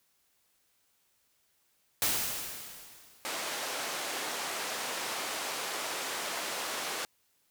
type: noise with exponential decay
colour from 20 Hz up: white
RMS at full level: -27 dBFS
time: 2.02-3.45 s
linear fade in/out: 1 ms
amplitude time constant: 310 ms
type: band-pass noise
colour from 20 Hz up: pink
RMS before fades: -36 dBFS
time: 3.25-7.05 s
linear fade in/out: 0 ms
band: 510 to 11000 Hz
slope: 12 dB/octave
effects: white hiss -72 dBFS RMS until 7.5 s